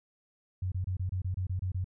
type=tone bursts; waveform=sine; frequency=92.5 Hz; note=F#2; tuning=in tune; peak=-29 dBFS; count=10; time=0.62-1.844 s; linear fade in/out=5 ms; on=99 ms; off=26 ms; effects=none